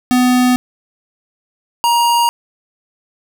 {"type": "tone pair in turn", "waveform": "square", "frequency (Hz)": [250, 943.9], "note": ["B3", "A#5"], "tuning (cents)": [21, 21], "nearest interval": "octave + major seventh", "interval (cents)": 2300, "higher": "second", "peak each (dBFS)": [-10, -11], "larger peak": "first", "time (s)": [[0.11, 0.56], [1.84, 2.29]], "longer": "neither", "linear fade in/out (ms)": 0, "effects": []}